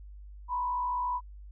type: tone with frequency modulation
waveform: sine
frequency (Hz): 987.8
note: B5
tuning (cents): 0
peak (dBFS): -28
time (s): 0.48-1.21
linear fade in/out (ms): 50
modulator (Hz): 54.1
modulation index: 0.49
effects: added 50 Hz sine -44 dBFS peak until 1.51 s